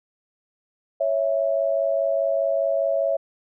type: tone pair together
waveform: sine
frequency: 554.4 / 659.3 Hz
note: C#5 / E5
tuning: 0 / 0 cents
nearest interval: minor third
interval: 300 cents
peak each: -22 dBFS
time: 1-3.17 s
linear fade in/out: 10 ms
effects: none